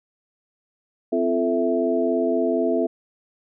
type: tone cluster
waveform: sine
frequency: 258.8 / 343 / 440.2 / 659 Hz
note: C4 / F4 / A4 / E5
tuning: -19 / -31 / +1 / -1 cents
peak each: -24 dBFS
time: 1.12-2.87 s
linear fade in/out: 10 ms
effects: none